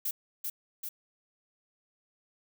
violet noise with echo, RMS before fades -32 dBFS, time 0.05-0.11 s, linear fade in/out 5 ms, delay 390 ms, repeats 2, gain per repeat -3 dB, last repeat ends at 0.89 s, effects none

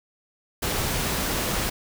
pink noise, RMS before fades -26 dBFS, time 0.62-1.7 s, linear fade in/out 10 ms, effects none

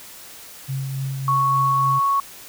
sine tone with tremolo, 134.9 Hz, C#3, 47 cents flat, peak -22 dBFS, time 0.68-2 s, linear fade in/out 20 ms, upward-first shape triangle, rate 3.5 Hz, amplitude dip 35%
sine tone, 1108.7 Hz, C#6, in tune, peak -16 dBFS, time 1.28-2.2 s, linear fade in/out 2 ms
effects white hiss -41 dBFS RMS until 2.48 s

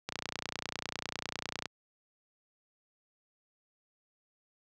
click train, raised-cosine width 0.2 ms, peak -17 dBFS, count 48, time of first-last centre 0.09-1.657 s, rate 30 Hz, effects high-pass 80 Hz 12 dB/octave

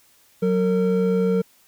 triangle tone pair together, 185 / 457.1 Hz, F#3 / A#4, 0 / -34 cents, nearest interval octave + major third, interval 1566 cents, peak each -18 dBFS, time 0.42-1.42 s, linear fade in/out 10 ms, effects white hiss -57 dBFS RMS until 1.67 s

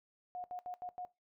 sine tone bursts at uneven times, 722 Hz, F#5, 43 cents flat, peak -40 dBFS, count 5, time 0.35-0.44 / 0.51-0.59 / 0.66-0.74 / 0.82-0.89 / 0.98-1.05 s, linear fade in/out 0 ms, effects noise-tail reverb RT60 0.2 s tail -18 dB re dry

